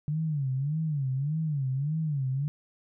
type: tone with vibrato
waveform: sine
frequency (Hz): 144.6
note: D3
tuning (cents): -27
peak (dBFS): -26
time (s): 0.08-2.48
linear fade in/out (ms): 0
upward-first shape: sine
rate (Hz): 1.7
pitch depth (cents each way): 180
effects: none